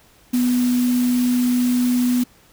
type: tone in noise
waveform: sine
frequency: 246.9 Hz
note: B3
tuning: in tune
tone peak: -15 dBFS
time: 0.33-2.24 s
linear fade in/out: 10 ms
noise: white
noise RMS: -32 dBFS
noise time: 0.33-2.24 s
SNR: +14 dB
effects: pink hiss -53 dBFS RMS until 2.52 s